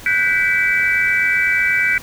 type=chord; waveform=sine; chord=G major seventh; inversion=third; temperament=equal with one note detuned; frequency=1480 / 1568 / 1975.5 / 2304 Hz; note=F#6 / G6 / B6 / D7; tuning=0 / 0 / 0 / -34 cents; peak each=-22 / -22 / -18 / -17 dBFS; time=0.06-1.98 s; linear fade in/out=2 ms; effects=pink hiss -37 dBFS RMS until 2.02 s